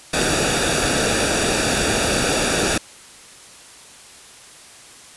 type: noise with comb filter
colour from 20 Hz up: pink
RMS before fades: -19 dBFS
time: 0.13-2.78 s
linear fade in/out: 5 ms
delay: 0.96 ms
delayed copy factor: -0.65
effects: white hiss -43 dBFS RMS until 5.16 s + resampled to 24000 Hz